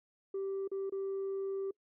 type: tone with dropouts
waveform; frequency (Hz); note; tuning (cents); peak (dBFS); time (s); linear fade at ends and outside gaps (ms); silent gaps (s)
sine; 389.6; G4; -11; -32; 0.34-1.71; 5; 0.677-0.715 / 0.897-0.922
effects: noise-tail reverb RT60 0.1 s tail -25 dB re dry + tanh soft clip ceiling -32 dBFS